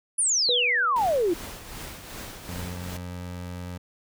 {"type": "exponential sweep", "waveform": "sine", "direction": "down", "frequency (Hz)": [10220, 321.7], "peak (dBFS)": -20, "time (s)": [0.18, 1.34], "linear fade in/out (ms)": 10}
{"type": "tone with exponential decay", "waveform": "sine", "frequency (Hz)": 488.9, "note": "B4", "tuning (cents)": -18, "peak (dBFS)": -23, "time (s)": [0.49, 1.28], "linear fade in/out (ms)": 0, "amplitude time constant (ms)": 170}
{"type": "noise with tremolo", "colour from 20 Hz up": "pink", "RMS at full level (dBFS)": -37, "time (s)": [0.96, 2.97], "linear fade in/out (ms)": 2, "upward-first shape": "triangle", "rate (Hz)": 2.6, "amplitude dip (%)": 55}
{"type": "tone", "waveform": "25% pulse", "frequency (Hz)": 89.1, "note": "F2", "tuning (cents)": 35, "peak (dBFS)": -30, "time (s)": [2.48, 3.78], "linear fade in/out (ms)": 10}
{"effects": []}